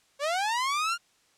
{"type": "linear sweep", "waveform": "sawtooth", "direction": "up", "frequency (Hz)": [544, 1427], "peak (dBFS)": -22, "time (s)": [0.19, 0.98], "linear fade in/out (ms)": 50, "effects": ["white hiss -65 dBFS RMS until 1.37 s", "low-pass 8000 Hz 12 dB/octave"]}